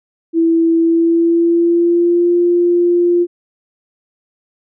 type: tone with pitch glide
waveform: sine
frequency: 330.4 to 348.8 Hz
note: E4 to F4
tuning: +4 to -2 cents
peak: -9 dBFS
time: 0.33-3.27 s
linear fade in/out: 50 ms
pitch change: +94 cents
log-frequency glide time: 0.78-2.34 s
effects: none